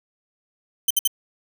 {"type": "tone bursts", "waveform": "5% pulse", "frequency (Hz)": 3080, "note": "G7", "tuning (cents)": -31, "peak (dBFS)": -7, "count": 3, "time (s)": [0.88, 1.076], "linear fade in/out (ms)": 5, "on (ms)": 26, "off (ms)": 59, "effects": []}